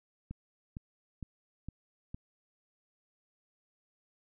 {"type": "click train", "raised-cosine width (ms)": 5, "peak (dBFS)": -28, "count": 5, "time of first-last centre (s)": [0.31, 2.145], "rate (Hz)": 2.18, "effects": []}